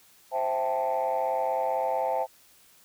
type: chord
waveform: sine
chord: A minor seventh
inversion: first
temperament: equal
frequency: 523.3 / 659.3 / 784 / 880 Hz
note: C5 / E5 / G5 / A5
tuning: 0 / 0 / 0 / 0 cents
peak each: -29 dBFS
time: 0.31-2.27 s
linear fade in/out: 50 ms
effects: tanh soft clip ceiling -19 dBFS + white hiss -58 dBFS RMS until 2.84 s